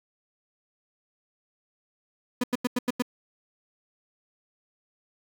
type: tone bursts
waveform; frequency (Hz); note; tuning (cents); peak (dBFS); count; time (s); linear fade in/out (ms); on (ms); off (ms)
35% pulse; 246.9; B3; 0; -21; 6; 2.41-3.023; 5; 28; 89
effects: 9-bit